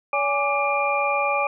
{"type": "tone cluster", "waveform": "sine", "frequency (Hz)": [568, 827, 1170, 2397], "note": ["C#5", "G#5", "D6", "D7"], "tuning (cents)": [42, -8, -7, 35], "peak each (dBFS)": -25, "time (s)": [0.13, 1.47], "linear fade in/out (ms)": 2, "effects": []}